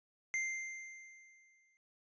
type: tone with exponential decay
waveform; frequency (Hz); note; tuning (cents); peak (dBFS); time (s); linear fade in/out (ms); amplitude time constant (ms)
square; 2092; C7; -1; -33; 0.34-1.77; 0; 310
effects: resampled to 16000 Hz